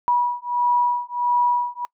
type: beating tone pair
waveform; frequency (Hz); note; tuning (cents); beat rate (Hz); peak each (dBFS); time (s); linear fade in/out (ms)
sine; 970 / 971.5; B5 / B5; -31 / -29; 1.5; -21 / -21; 0.08-1.85; 0
effects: noise-tail reverb RT60 0.1 s tail -25 dB re dry